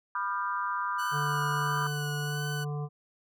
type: chord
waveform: sine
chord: G dominant seventh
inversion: first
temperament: equal with one note detuned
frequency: 987.8 / 1200 / 1396.9 / 1568 Hz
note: B5 / D6 / F6 / G6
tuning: 0 / +37 / 0 / 0 cents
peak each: -33 / -32 / -37 / -38 dBFS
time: 0.15-1.87 s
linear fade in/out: 2 ms
type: tone with vibrato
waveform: sawtooth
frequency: 1485 Hz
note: F#6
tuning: 6 cents sharp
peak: -32 dBFS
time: 0.98-2.65 s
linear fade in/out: 20 ms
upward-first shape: sine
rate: 1.5 Hz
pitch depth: 25 cents each way
type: harmonic tone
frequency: 146.83 Hz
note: D3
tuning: in tune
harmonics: 1 / 3 / 5 / 7 / 8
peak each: -31 / -41 / -45 / -48 / -49 dBFS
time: 1.11-2.89 s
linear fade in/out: 50 ms
effects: none